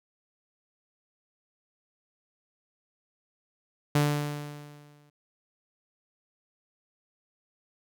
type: tone with exponential decay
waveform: sawtooth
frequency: 146.83 Hz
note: D3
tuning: in tune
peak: -16 dBFS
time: 3.95-5.1 s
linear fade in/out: 5 ms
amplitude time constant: 250 ms
effects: none